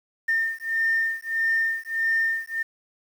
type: beating tone pair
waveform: sine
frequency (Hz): 1811 / 1812.6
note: A6 / A#6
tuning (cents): +49 / -49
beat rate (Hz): 1.6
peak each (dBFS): -24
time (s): 0.28-2.63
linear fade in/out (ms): 10
effects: tanh soft clip ceiling -15 dBFS + 8-bit